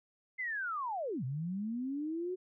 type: linear two-way sweep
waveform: sine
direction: down then up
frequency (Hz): 2093 to 121.4 to 374.7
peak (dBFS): -34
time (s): 0.38-2.36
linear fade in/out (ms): 20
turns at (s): 1.24
effects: none